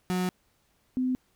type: tone pair in turn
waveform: 35% pulse / sine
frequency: 182.4 / 255.2 Hz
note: F#3 / C4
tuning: -24 / -43 cents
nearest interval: tritone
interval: 581 cents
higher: second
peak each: -24 dBFS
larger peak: neither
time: 0.1-0.29 / 0.97-1.15 s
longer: first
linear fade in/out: 0 ms
effects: pink hiss -69 dBFS RMS until 1.35 s